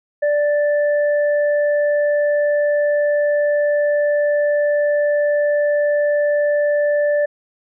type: tone pair together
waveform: sine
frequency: 587.3 / 1759.9 Hz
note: D5 / A6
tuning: 0 / 0 cents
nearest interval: octave + perfect fifth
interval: 1900 cents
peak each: -14 / -26 dBFS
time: 0.22-7.26 s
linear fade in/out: 10 ms
effects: none